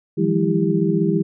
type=tone cluster; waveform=sine; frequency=160.8 / 176 / 202 / 328 / 397.6 Hz; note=E3 / F3 / G#3 / E4 / G4; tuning=-43 / +14 / -48 / -9 / +25 cents; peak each=-22 dBFS; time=0.17-1.23 s; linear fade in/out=20 ms; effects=none